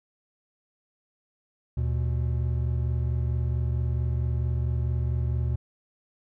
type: tone pair together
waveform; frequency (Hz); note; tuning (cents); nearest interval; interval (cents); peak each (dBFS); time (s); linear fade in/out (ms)
triangle; 75.72 / 120.2; D#2 / B2; -47 / -46; minor sixth; 801; -24 / -25; 1.77-5.56; 5
effects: none